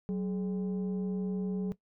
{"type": "tone pair together", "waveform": "sine", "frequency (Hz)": [187.71, 421.4], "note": ["F#3", "G#4"], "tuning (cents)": [25, 25], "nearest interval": "octave + major second", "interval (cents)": 1400, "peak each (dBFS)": [-29, -36], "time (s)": [0.09, 1.72], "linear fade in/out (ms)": 0, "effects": ["noise-tail reverb RT60 0.1 s tail -18 dB re dry", "tanh soft clip ceiling -27 dBFS"]}